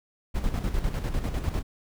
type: noise with tremolo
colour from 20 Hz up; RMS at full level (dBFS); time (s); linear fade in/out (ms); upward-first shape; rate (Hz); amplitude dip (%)
brown; -26; 0.34-1.63; 20; square; 10; 55
effects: none